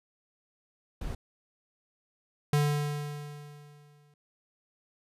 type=noise; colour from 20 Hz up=brown; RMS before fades=-35 dBFS; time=1.01-1.15 s; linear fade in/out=5 ms
type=tone with exponential decay; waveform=square; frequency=146.83 Hz; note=D3; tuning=in tune; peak=-22 dBFS; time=2.53-4.14 s; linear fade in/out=2 ms; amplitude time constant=350 ms
effects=resampled to 32000 Hz